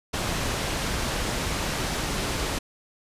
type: low-pass noise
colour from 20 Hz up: pink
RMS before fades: -28 dBFS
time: 0.13-2.59 s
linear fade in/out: 10 ms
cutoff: 8500 Hz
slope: 12 dB/octave
effects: resampled to 32000 Hz